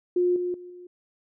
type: tone with level steps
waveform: sine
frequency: 356.8 Hz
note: F4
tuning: 37 cents sharp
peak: -19 / -25 / -39 / -41 dBFS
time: 0.16-0.87 s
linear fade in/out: 5 ms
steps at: 0.36 / 0.54 / 0.7 s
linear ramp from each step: 2 ms
effects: none